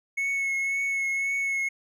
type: tone with vibrato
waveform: triangle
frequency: 2194 Hz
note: C#7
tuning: 18 cents flat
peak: -23 dBFS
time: 0.17-1.69 s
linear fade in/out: 10 ms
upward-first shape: triangle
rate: 1.9 Hz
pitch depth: 22 cents each way
effects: none